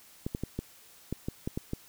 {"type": "clicks", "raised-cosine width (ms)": 3, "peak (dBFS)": -19, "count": 9, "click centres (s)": [0.265, 0.349, 0.436, 0.59, 1.126, 1.285, 1.475, 1.575, 1.734], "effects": ["white hiss -56 dBFS RMS until 1.88 s"]}